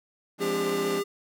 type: chord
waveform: sawtooth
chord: D half-diminished seventh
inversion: first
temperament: equal with one note detuned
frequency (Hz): 172.81 / 207.7 / 261.6 / 293.7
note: F3 / Ab3 / C4 / D4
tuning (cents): -18 / 0 / 0 / 0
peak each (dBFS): -32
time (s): 0.38-1.03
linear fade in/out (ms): 50
type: tone with vibrato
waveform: square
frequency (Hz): 400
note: G4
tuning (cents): +35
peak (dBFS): -27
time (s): 0.4-1.04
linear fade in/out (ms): 20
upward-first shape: triangle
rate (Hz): 6.8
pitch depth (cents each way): 10
effects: none